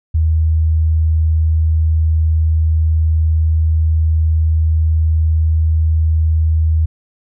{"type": "tone", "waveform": "sine", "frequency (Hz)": 79.5, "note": "D#2", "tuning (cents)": 38, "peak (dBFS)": -10, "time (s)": [0.14, 6.86], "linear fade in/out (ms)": 10, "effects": []}